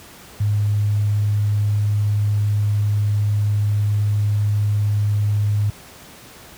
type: tone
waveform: sine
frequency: 103.83 Hz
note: G#2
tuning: in tune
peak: -15 dBFS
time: 0.4-5.7 s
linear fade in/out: 5 ms
effects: pink hiss -42 dBFS RMS until 6.57 s + high-pass 60 Hz 12 dB/octave